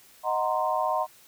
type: chord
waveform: sine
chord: C half-diminished seventh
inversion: first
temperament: equal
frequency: 622.3 / 740 / 932.3 / 1046.5 Hz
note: Eb5 / Gb5 / Bb5 / C6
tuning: 0 / 0 / 0 / 0 cents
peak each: -29 dBFS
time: 0.23-1.07 s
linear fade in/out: 50 ms
effects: white hiss -55 dBFS RMS until 1.27 s